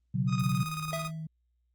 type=chord; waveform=sine; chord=B suspended second; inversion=none; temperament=equal; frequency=123.47 / 138.59 / 185 Hz; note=B2 / C#3 / F#3; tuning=0 / 0 / 0 cents; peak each=-30 dBFS; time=0.14-0.64 s; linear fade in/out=10 ms
type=tone with tremolo; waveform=sawtooth; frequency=1244.5 Hz; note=D#6; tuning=in tune; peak=-30 dBFS; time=0.27-1.11 s; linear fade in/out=50 ms; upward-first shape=square; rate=18 Hz; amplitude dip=55%
type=tone with vibrato; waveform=sine; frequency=157.8 Hz; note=D#3; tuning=25 cents sharp; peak=-35 dBFS; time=0.42-1.27 s; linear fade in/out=5 ms; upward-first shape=triangle; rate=1.8 Hz; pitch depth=22 cents each way
type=tone with exponential decay; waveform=square; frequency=659.3 Hz; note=E5; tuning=in tune; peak=-31 dBFS; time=0.93-1.26 s; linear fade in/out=0 ms; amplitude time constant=71 ms
effects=added 60 Hz sine -70 dBFS peak until 1.74 s + Opus 24 kbps